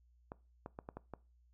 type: clicks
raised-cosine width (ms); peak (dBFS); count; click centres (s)
1; -30; 6; 0.319 / 0.661 / 0.789 / 0.889 / 0.97 / 1.137
effects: noise-tail reverb RT60 0.3 s tail -21 dB re dry + added 60 Hz sine -65 dBFS peak until 1.53 s